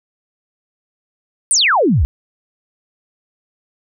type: exponential sweep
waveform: sine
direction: down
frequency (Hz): 9900 to 57.2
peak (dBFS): -10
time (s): 1.51-2.05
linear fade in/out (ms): 0
effects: none